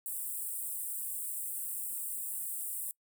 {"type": "high-pass noise", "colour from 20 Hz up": "pink", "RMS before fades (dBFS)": -38, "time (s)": [0.06, 2.91], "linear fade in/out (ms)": 0, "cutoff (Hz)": 8000, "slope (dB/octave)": 96, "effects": ["noise-tail reverb RT60 0.1 s tail -24 dB re dry"]}